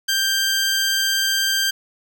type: tone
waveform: 15% pulse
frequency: 1579 Hz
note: G6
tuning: 12 cents sharp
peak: -11 dBFS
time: 0.08-1.71 s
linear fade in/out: 10 ms
effects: none